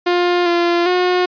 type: tone with pitch steps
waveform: sawtooth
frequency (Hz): 353 / 345 / 361.3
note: F4 / F4 / F#4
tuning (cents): +19 / -21 / -41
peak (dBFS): -9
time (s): 0.06-1.26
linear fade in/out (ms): 10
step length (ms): 400
effects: resampled to 11025 Hz